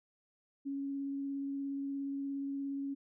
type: tone with vibrato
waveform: sine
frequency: 277.2 Hz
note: C#4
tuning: in tune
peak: -35 dBFS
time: 0.65-2.95 s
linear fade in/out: 20 ms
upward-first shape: sine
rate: 17 Hz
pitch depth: 9 cents each way
effects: none